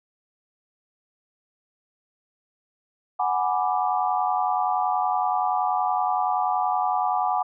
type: chord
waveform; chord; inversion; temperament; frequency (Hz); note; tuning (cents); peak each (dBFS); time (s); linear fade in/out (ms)
sine; G# half-diminished seventh; third; equal; 740 / 830.6 / 987.8 / 1174.7; F#5 / G#5 / B5 / D6; 0 / 0 / 0 / 0; -24 / -26 / -29 / -28; 3.19-7.43; 10
effects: none